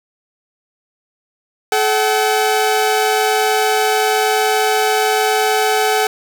sawtooth tone pair together, 430.5 / 760 Hz, A4 / F#5, -38 / +46 cents, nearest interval minor seventh, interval 984 cents, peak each -12 dBFS, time 1.72-6.07 s, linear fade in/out 2 ms, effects none

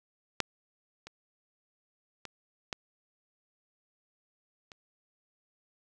clicks, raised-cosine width 0.2 ms, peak -9 / -27 / -24 / -16 / -30 dBFS, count 5, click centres 0.403 / 1.07 / 2.253 / 2.728 / 4.718 s, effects none

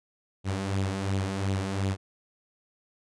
sawtooth tone with flanger, 97 Hz, G2, 18 cents flat, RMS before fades -29 dBFS, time 0.44-1.97 s, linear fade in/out 50 ms, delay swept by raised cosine 0.27 to 4.77 ms, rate 2.8 Hz, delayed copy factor +0.55, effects resampled to 22050 Hz

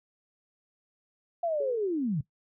sine linear sweep, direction down, 700 to 130.81 Hz, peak -26 dBFS, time 1.43-2.21 s, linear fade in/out 5 ms
sine tone with exponential decay, 424 Hz, G#4, 36 cents sharp, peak -31 dBFS, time 1.6-2.16 s, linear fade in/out 5 ms, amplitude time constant 120 ms
effects noise-tail reverb RT60 0.1 s tail -18 dB re dry

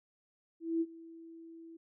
sine tone with ADSR envelope, 329.6 Hz, E4, in tune, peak -27 dBFS, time 0.6-1.77 s, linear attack 210 ms, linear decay 45 ms, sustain -21 dB, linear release 8 ms, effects none

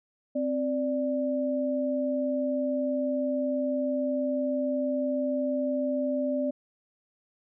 sine tone pair together, 261.6 / 587.7 Hz, C4 / D5, 0 / +1 cents, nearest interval octave + major second, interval 1401 cents, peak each -28 dBFS, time 0.35-6.51 s, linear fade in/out 10 ms, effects none

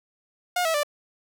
sawtooth tone with pitch steps, 716 / 649 / 588.3 Hz, F5 / E5 / D5, +43 / -27 / +3 cents, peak -18 dBFS, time 0.56-0.833 s, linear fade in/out 5 ms, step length 91 ms, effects none

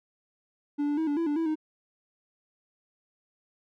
triangle tone with pitch steps, 290.2 / 291.9 / 320.2 / 289.6 / 333.5 / 292.8 / 327.8 / 310.8 Hz, D4 / D4 / D#4 / D4 / E4 / D4 / E4 / D#4, -21 / -10 / +50 / -24 / +20 / -5 / -10 / -2 cents, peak -23 dBFS, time 0.78-1.556 s, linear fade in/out 20 ms, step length 97 ms, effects none

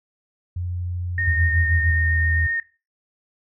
sine tone, 88.7 Hz, F2, 27 cents sharp, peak -24 dBFS, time 0.56-1.91 s, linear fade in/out 5 ms
sine tone with vibrato, 1840 Hz, A#6, 23 cents flat, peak -21 dBFS, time 1.18-2.6 s, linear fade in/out 2 ms, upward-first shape triangle, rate 7.6 Hz, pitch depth 9 cents each way
sine tone with pitch glide, 82.41 to 81.75 Hz, E2 to E2, 0 to -14 cents, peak -19 dBFS, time 1.27-2.47 s, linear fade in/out 10 ms, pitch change -14 cents, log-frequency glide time 1.66-1.77 s
effects noise-tail reverb RT60 0.3 s tail -17 dB re dry

